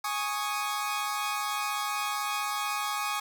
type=chord; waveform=sawtooth; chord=Ab suspended fourth; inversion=none; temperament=equal; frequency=830.6 / 1108.7 / 1244.5 Hz; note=Ab5 / Db6 / Eb6; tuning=0 / 0 / 0 cents; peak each=-30 dBFS; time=0.04-3.2 s; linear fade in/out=5 ms; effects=none